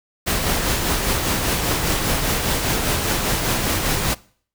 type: noise with tremolo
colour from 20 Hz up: pink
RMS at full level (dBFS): -19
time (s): 0.26-4.15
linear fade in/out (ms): 20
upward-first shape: triangle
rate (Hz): 5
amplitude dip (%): 40
effects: noise-tail reverb RT60 0.5 s tail -22 dB re dry